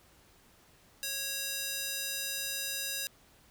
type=tone with high-pass filter; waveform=square; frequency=550 Hz; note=C#5; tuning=14 cents flat; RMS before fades=-36 dBFS; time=1.03-3.07 s; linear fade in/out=0 ms; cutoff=3200 Hz; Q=0.58; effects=pink hiss -62 dBFS RMS until 3.5 s